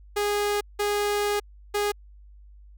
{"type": "tone bursts at uneven times", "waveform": "sawtooth", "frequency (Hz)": 412.1, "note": "G#4", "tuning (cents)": -13, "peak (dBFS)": -19, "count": 3, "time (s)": [[0.16, 0.61], [0.79, 1.4], [1.74, 1.92]], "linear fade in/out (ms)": 10, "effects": ["added 50 Hz sine -46 dBFS peak until 2.77 s"]}